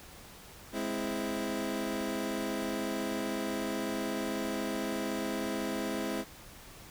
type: chord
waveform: 25% pulse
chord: Ab augmented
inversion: none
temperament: equal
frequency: 207.7 / 261.6 / 329.6 Hz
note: Ab3 / C4 / E4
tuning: 0 / 0 / 0 cents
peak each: -33 / -33 / -33 dBFS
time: 0.72-6.25 s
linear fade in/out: 50 ms
effects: pink hiss -51 dBFS RMS until 6.9 s